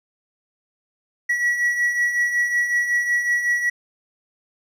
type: beating tone pair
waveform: triangle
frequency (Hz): 1928 / 1933.4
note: B6 / B6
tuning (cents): -42 / -37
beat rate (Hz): 5.4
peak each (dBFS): -25 / -17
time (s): 1.29-3.7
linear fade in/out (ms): 10
effects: none